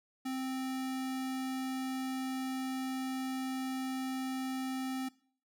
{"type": "tone", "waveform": "square", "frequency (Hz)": 261.6, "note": "C4", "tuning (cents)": 0, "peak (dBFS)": -35, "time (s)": [0.25, 5.09], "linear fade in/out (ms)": 10, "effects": ["noise-tail reverb RT60 0.5 s tail -21 dB re dry"]}